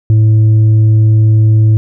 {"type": "tone with tanh clipping", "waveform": "triangle", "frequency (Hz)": 109, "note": "A2", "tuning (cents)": -16, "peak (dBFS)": -5, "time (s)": [0.1, 1.77], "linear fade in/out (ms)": 0, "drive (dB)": 8, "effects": []}